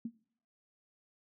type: tone with exponential decay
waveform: sine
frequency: 230.3 Hz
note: A#3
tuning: 21 cents flat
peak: -32 dBFS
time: 0.05-0.15 s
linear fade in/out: 5 ms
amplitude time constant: 21 ms
effects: noise-tail reverb RT60 0.6 s tail -22 dB re dry